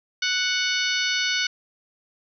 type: harmonic tone with a mistuned harmonic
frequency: 740 Hz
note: F#5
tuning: in tune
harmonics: 2 / 3 / 4 / 5 / 6 / 7 / 8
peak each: -27 / -28 / -28 / -30 / -29 / -34 / -33 dBFS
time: 0.22-1.47 s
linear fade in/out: 5 ms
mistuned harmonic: 5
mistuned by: -27 cents
effects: none